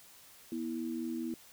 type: tone pair together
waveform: sine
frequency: 241.9 / 326.2 Hz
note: B3 / E4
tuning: -36 / -18 cents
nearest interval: perfect fourth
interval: 518 cents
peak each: -37 / -37 dBFS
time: 0.52-1.34 s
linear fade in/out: 2 ms
effects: white hiss -57 dBFS RMS until 1.52 s